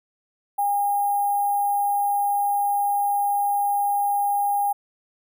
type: tone with sample-and-hold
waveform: sine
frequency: 812 Hz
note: G#5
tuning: 39 cents flat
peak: -19 dBFS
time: 0.58-4.73 s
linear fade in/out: 10 ms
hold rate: 11025 Hz
effects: none